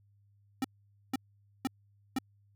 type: tone bursts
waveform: square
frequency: 263 Hz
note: C4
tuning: 9 cents sharp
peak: -29 dBFS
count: 4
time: 0.62-2.186 s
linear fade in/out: 2 ms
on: 24 ms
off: 490 ms
effects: added 101 Hz sine -63 dBFS peak until 2.55 s